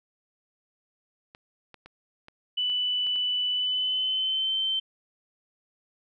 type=clicks; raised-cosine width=0.3 ms; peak=-30 dBFS; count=7; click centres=1.349 / 1.743 / 1.86 / 2.284 / 2.699 / 3.068 / 3.159 s
type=tone with pitch glide; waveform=sine; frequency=2981 to 3099 Hz; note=F#7 to G7; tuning=+12 to -21 cents; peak=-24 dBFS; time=2.57-4.8 s; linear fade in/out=10 ms; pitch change=+67 cents; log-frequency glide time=3.52-4.56 s
effects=none